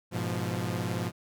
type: chord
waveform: sawtooth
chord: F diminished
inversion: first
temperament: equal with one note detuned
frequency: 103.83 / 122.48 / 174.61 Hz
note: Ab2 / Cb3 / F3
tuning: 0 / -14 / 0 cents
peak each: -30 dBFS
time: 0.11-1.12 s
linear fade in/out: 50 ms
effects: none